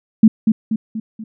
sine tone with echo, 220 Hz, A3, in tune, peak -3 dBFS, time 0.23-0.28 s, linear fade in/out 5 ms, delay 240 ms, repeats 4, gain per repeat -6 dB, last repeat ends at 1.24 s, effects none

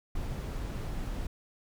brown noise, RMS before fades -35 dBFS, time 0.15-1.27 s, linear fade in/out 5 ms, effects none

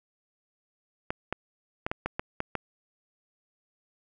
clicks, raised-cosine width 0.5 ms, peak -14 dBFS, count 8, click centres 1.105 / 1.326 / 1.865 / 1.915 / 2.06 / 2.195 / 2.404 / 2.553 s, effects none

